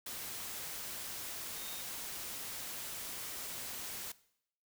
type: tone in noise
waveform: sine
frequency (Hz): 3700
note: A#7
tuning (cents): -14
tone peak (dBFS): -51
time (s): 1.56-1.82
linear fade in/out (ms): 5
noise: white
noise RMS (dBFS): -43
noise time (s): 0.06-4.12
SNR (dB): -11
effects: noise-tail reverb RT60 0.7 s tail -19 dB re dry